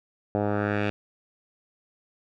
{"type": "tone with low-pass filter sweep", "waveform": "10% pulse", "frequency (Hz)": 103.3, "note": "G#2", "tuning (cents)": -9, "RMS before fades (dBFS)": -26, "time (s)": [0.35, 0.9], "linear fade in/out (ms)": 0, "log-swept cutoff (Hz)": [740, 2800], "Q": 2, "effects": []}